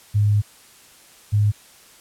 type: tone pair in turn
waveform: sine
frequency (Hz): 103.83 / 104.23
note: G#2 / G#2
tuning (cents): 0 / +7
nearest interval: unison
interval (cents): 7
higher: second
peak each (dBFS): -14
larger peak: neither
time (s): 0.14-0.42 / 1.32-1.52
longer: first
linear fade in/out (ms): 20
effects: white hiss -49 dBFS RMS until 2 s + low-pass 12000 Hz 12 dB/octave